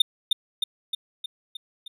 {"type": "tone with echo", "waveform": "triangle", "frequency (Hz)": 3627, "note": "A#7", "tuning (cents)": -48, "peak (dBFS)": -11, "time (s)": [0, 0.02], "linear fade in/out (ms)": 5, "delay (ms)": 310, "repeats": 6, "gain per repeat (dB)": -4, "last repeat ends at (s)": 1.88, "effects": []}